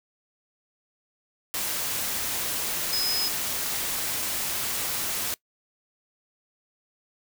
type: tone in noise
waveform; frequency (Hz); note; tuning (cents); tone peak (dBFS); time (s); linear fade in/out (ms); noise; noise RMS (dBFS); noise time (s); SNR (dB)
sine; 5080; D#8; +35; -24; 2.93-3.28; 0; white; -29; 1.54-5.34; +2
effects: noise-tail reverb RT60 0.1 s tail -22 dB re dry